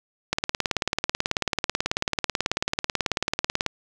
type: click train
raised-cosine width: 0.2 ms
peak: -5 dBFS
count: 62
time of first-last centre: 0.33-3.663 s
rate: 18.3 Hz
effects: none